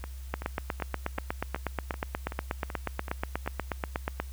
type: two click trains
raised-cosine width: 0.5 ms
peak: -22 / -14 dBFS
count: 10 / 33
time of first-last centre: 0.04-3.462 / 0.34-4.2 s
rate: 2.63 / 8.29 Hz
effects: added 65 Hz sine -38 dBFS peak until 4.32 s + white hiss -55 dBFS RMS until 4.32 s